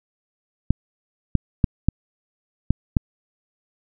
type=clicks; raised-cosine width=5 ms; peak=-3 dBFS; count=6; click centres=0.706 / 1.353 / 1.642 / 1.886 / 2.706 / 2.968 s; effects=none